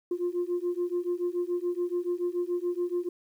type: beating tone pair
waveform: sine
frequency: 349.2 / 356.2 Hz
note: F4 / F4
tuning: 0 / +34 cents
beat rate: 7 Hz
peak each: -29 dBFS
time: 0.11-3.09 s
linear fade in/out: 5 ms
effects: tanh soft clip ceiling -22 dBFS + 10-bit